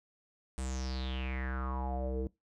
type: tone with low-pass filter sweep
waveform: square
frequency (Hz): 64.9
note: C2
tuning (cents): -13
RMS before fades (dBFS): -36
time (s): 0.58-2.27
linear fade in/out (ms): 0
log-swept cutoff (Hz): 8800 to 390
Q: 7.3
effects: noise-tail reverb RT60 0.2 s tail -22 dB re dry